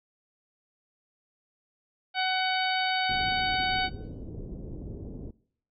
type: harmonic tone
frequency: 749 Hz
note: F#5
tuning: 21 cents sharp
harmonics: 1 / 2 / 3 / 4 / 5 / 6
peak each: -28 / -31 / -33 / -34 / -35 / -36 dBFS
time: 2.14-3.9 s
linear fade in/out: 50 ms
type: low-pass noise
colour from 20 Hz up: pink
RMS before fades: -39 dBFS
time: 3.09-5.31 s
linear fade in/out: 5 ms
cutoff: 430 Hz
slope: 24 dB/octave
effects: noise-tail reverb RT60 0.6 s tail -21 dB re dry